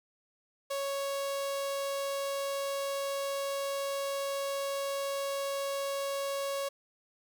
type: tone with notch filter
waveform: sawtooth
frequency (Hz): 554.4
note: C#5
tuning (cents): 0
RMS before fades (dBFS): -34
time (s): 0.7-6.69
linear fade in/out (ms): 10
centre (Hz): 1900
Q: 1.9
effects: none